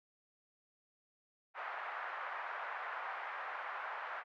white band-pass noise, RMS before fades -43 dBFS, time 1.54-4.24 s, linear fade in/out 50 ms, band 690 to 1700 Hz, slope 24 dB/octave, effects none

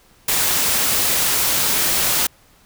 white noise, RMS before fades -18 dBFS, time 0.28-2.27 s, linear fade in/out 5 ms, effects pink hiss -53 dBFS RMS until 2.65 s

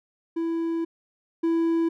triangle tone pair in turn, 331.2 / 331.2 Hz, E4 / E4, +8 / +8 cents, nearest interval unison, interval 0 cents, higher neither, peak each -22 / -18 dBFS, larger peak second, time 0.36-0.85 / 1.43-1.89 s, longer first, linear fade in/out 10 ms, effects none

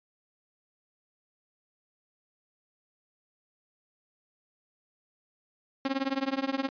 sawtooth tone with tremolo, 270.3 Hz, C#4, 44 cents flat, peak -20 dBFS, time 5.85-6.69 s, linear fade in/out 2 ms, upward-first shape triangle, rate 19 Hz, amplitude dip 100%, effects resampled to 11025 Hz

